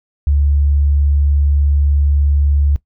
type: tone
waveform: sine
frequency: 71.7 Hz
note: D2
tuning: 41 cents flat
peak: -10 dBFS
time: 0.27-2.76 s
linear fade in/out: 0 ms
effects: noise-tail reverb RT60 0.1 s tail -19 dB re dry